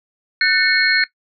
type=tone cluster; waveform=sine; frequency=1498 / 1793 / 2201 / 4233 Hz; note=F#6 / A6 / C#7 / C8; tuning=+21 / +32 / -13 / +19 cents; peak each=-18 dBFS; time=0.41-1.04 s; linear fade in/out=2 ms; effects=noise-tail reverb RT60 0.1 s tail -18 dB re dry